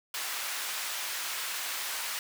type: high-pass noise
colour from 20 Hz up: pink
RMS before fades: -35 dBFS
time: 0.14-2.19 s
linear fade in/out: 2 ms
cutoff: 1300 Hz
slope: 12 dB/octave
effects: none